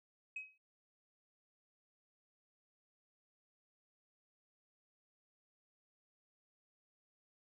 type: tone with exponential decay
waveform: sine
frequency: 2542 Hz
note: D#7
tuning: 36 cents sharp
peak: -37 dBFS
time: 0.36-0.58 s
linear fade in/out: 5 ms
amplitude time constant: 47 ms
effects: noise-tail reverb RT60 0.2 s tail -18 dB re dry + tanh soft clip ceiling -37 dBFS